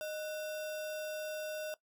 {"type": "tone with sample-and-hold", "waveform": "sine", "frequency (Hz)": 617, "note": "D#5", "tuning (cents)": -15, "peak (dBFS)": -37, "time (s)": [0.01, 1.74], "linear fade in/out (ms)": 0, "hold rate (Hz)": 2100, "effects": ["noise-tail reverb RT60 0.1 s tail -18 dB re dry"]}